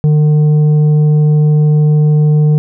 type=tone with tanh clipping; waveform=triangle; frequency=151.1 Hz; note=D3; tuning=50 cents sharp; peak=-7 dBFS; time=0.04-2.58 s; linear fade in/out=0 ms; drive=10 dB; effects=none